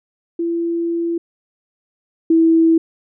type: tone pair in turn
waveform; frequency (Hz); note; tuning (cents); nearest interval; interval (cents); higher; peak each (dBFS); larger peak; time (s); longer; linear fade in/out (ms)
sine; 337.5 / 327.1; E4 / E4; +41 / -13; minor second; 54; first; -17 / -9; second; 0.39-1.18 / 2.3-2.78; first; 5
effects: none